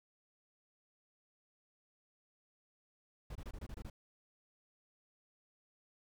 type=noise bursts; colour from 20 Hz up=brown; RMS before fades=-45 dBFS; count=8; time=3.3-3.9 s; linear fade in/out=5 ms; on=54 ms; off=24 ms; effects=none